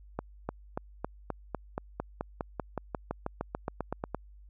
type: accelerating click train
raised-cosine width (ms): 1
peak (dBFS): -18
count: 22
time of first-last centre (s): 0.19-4.147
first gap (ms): 300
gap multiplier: 0.95
effects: added 50 Hz sine -50 dBFS peak until 4.49 s